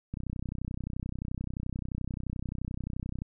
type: click train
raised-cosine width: 5 ms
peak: -22 dBFS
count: 98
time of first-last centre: 0.14-3.219 s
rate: 31.5 Hz
effects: none